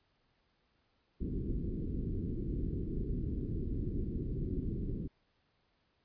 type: low-pass noise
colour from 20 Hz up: pink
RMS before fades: -36 dBFS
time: 1.2-5.08 s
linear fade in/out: 20 ms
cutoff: 390 Hz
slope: 48 dB/octave
effects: pink hiss -75 dBFS RMS until 6.04 s + resampled to 11025 Hz

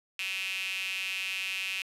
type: tone with high-pass filter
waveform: sawtooth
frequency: 190.2 Hz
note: F#3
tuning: 48 cents sharp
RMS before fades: -34 dBFS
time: 0.19-1.82 s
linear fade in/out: 0 ms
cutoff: 2600 Hz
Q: 7.6
effects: resampled to 32000 Hz + 9-bit

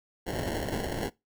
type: noise with sample-and-hold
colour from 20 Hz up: violet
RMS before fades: -32 dBFS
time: 0.26-1.1 s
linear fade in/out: 20 ms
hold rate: 1225 Hz
effects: noise-tail reverb RT60 0.2 s tail -21 dB re dry

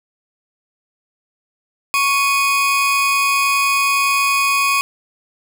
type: tone pair together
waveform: 40% pulse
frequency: 1109.5 / 2489 Hz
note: C#6 / D#7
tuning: +1 / 0 cents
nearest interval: octave + major second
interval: 1399 cents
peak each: -16 dBFS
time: 1.94-4.81 s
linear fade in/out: 0 ms
effects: none

